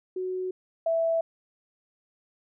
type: tone pair in turn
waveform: sine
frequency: 370 / 659.3 Hz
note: F#4 / E5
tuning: 0 / 0 cents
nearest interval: minor seventh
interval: 1000 cents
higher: second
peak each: -28 / -22 dBFS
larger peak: second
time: 0.16-0.51 / 0.86-1.21 s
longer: neither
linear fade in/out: 5 ms
effects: none